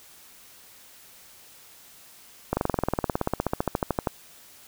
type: slowing click train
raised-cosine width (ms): 1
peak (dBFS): -9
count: 27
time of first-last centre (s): 2.53-4.072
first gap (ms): 40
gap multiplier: 1.03
effects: white hiss -51 dBFS RMS until 4.67 s